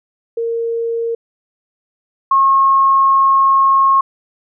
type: tone pair in turn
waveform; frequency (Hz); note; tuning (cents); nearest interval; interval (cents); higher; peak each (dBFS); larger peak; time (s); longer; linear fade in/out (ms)
sine; 461.9 / 1084.1; A#4 / C#6; -16 / -39; octave + minor third; 1477; second; -16 / -8; second; 0.37-1.15 / 2.31-4.01; second; 5
effects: none